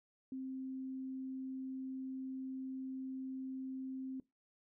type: tone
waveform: sine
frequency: 262.7 Hz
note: C4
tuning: 7 cents sharp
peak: -40 dBFS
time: 0.32-4.2 s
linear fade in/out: 2 ms
effects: noise-tail reverb RT60 0.2 s tail -20 dB re dry